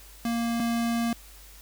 square tone pair in turn, 233.1 / 233.1 Hz, A#3 / A#3, 0 / 0 cents, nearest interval unison, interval 0 cents, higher neither, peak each -26 / -25 dBFS, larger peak second, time 0.25-0.6 / 0.6-1.13 s, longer second, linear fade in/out 2 ms, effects added 50 Hz sine -49 dBFS peak until 1.61 s + white hiss -51 dBFS RMS until 1.61 s

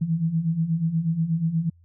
sine beating tone pair, 158.2 / 166.5 Hz, D#3 / E3, +29 / +18 cents, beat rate 8.3 Hz, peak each -27 / -22 dBFS, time 0.01-1.7 s, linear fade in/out 10 ms, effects added 85 Hz sine -52 dBFS peak until 1.84 s

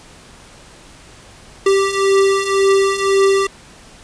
square beating tone pair, 390 / 391.9 Hz, G4 / G4, -9 / 0 cents, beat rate 1.9 Hz, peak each -18 / -14 dBFS, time 1.66-3.47 s, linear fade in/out 5 ms, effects pink hiss -42 dBFS RMS until 4.03 s + resampled to 22050 Hz

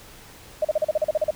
sine tone bursts, 616 Hz, D#5, 17 cents flat, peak -17 dBFS, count 11, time 0.62-1.308 s, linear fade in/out 5 ms, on 28 ms, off 38 ms, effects pink hiss -46 dBFS RMS until 1.35 s

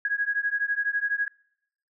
sine beating tone pair, 1649 / 1661 Hz, G#6 / G#6, -13 / 0 cents, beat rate 12 Hz, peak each -27 / -27 dBFS, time 0.05-1.28 s, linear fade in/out 2 ms, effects noise-tail reverb RT60 0.8 s tail -26 dB re dry

